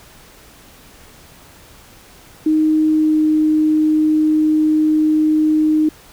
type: tone with pitch glide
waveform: sine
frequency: 311.1 to 309.1 Hz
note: D#4 to D#4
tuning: 0 to -11 cents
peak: -11 dBFS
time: 2.46-5.89 s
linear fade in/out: 5 ms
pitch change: -11 cents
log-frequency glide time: 2.91-3.2 s
effects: pink hiss -44 dBFS RMS until 6.12 s